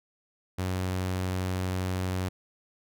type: tone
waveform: sawtooth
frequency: 92.5 Hz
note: F#2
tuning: in tune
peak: -24 dBFS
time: 0.58-2.29 s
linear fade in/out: 10 ms
effects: none